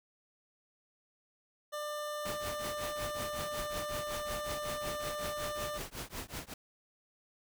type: tone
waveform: 25% pulse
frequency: 596 Hz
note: D5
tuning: 25 cents sharp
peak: -33 dBFS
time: 1.72-5.79 s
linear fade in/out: 20 ms
type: noise with tremolo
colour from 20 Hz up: pink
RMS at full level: -39 dBFS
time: 2.25-6.54 s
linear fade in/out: 5 ms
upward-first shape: triangle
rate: 5.4 Hz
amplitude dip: 100%
effects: none